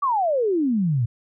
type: exponential sweep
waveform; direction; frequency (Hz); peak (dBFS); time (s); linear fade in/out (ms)
sine; down; 1178 to 110; -18; 0.02-1.06; 10
effects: none